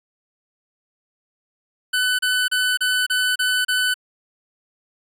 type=tone bursts; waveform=25% pulse; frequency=1502 Hz; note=F#6; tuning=26 cents sharp; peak=-14 dBFS; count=7; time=1.93-3.942 s; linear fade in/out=10 ms; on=260 ms; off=32 ms; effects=resampled to 32000 Hz